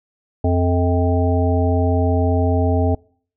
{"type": "harmonic tone with a mistuned harmonic", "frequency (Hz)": 87.31, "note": "F2", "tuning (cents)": 0, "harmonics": [1, 3, 5, 7, 9], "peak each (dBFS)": [-16, -21, -23, -24, -26], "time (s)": [0.44, 2.95], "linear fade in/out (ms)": 5, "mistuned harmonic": 7, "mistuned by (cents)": 70, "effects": ["noise-tail reverb RT60 0.5 s tail -25 dB re dry"]}